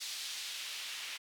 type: noise with band-pass filter sweep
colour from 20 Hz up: white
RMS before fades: -42 dBFS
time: 0-1.18 s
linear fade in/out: 20 ms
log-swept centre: 4200 to 2700 Hz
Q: 1.4
effects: none